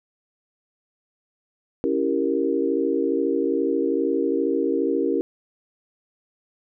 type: chord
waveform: sine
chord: C# diminished seventh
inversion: none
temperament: equal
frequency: 277.2 / 329.6 / 392 / 466.2 Hz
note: C#4 / E4 / G4 / Bb4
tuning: 0 / 0 / 0 / 0 cents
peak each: -25 dBFS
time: 1.84-5.21 s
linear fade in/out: 0 ms
effects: none